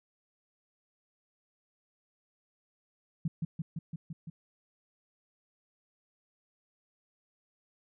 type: tone with echo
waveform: sine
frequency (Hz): 162.4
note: E3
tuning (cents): -26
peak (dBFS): -27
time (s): 3.25-3.28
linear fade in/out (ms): 5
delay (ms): 170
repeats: 6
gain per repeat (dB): -2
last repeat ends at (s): 4.3
effects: none